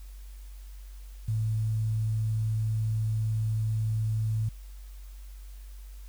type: tone with quantisation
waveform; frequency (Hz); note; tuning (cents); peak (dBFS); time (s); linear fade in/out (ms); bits
sine; 110; A2; 0; -25; 1.28-4.49; 5; 9
effects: added 48 Hz sine -41 dBFS peak until 6.08 s + white hiss -59 dBFS RMS until 6.08 s